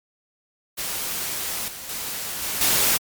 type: noise with level steps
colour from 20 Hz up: white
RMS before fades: -28 / -36 / -30 / -27 / -19 dBFS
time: 0.77-2.98 s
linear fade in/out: 20 ms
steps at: 1.68 / 1.89 / 2.42 / 2.61 s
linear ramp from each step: 2 ms
effects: MP3 96 kbps